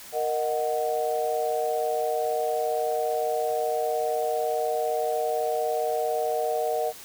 sine chord, D# minor, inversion second, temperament equal, 466.2 / 622.3 / 740 Hz, A#4 / D#5 / F#5, 0 / 0 / 0 cents, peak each -28 dBFS, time 0.12-6.93 s, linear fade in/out 50 ms, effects white hiss -44 dBFS RMS until 7.04 s

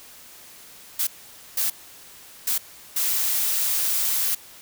blue noise bursts at uneven times, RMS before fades -23 dBFS, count 4, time 0.99-1.07 / 1.57-1.7 / 2.47-2.58 / 2.96-4.35 s, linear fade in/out 5 ms, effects white hiss -46 dBFS RMS until 4.61 s

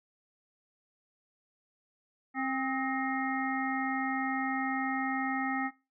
harmonic tone with a mistuned harmonic, 265.8 Hz, C4, 27 cents sharp, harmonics 1 / 3 / 5 / 7 / 8, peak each -33 / -35 / -38 / -37 / -41 dBFS, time 2.34-5.71 s, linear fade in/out 50 ms, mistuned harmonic 5, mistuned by -65 cents, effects noise-tail reverb RT60 0.3 s tail -21 dB re dry

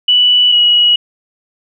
sine tone pair in turn, 2960 / 2914 Hz, F#7 / F#7, 0 / -27 cents, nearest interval unison, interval 27 cents, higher first, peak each -6 dBFS, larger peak neither, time 0.08-0.52 / 0.52-0.96 s, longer neither, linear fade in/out 5 ms, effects none

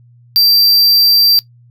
square tone, 4699 Hz, D8, in tune, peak -7 dBFS, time 0.36-1.39 s, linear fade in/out 0 ms, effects noise-tail reverb RT60 0.1 s tail -19 dB re dry + added 120 Hz sine -42 dBFS peak until 1.7 s

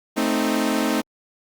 sawtooth chord, A diminished, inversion none, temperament equal, 220 / 261.6 / 311.1 Hz, A3 / C4 / Eb4, 0 / 0 / 0 cents, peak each -20 dBFS, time 0.16-1.02 s, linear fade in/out 20 ms, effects Opus 48 kbps

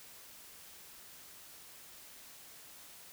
silence, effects white hiss -54 dBFS RMS until 3.12 s

